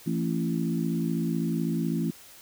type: harmonic tone with a mistuned harmonic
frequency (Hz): 55.9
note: A1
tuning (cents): +28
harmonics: 3 / 4 / 5 / 6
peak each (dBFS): -28 / -30 / -32 / -34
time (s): 0.06-2.11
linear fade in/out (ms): 10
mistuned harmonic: 5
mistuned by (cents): -24
effects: white hiss -50 dBFS RMS until 2.41 s